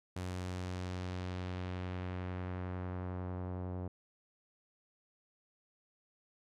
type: tone with low-pass filter sweep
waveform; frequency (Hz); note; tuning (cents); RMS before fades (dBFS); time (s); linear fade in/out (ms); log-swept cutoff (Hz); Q
sawtooth; 91.1; F#2; -26; -40; 0.16-3.88; 5; 10000 to 730; 0.95
effects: none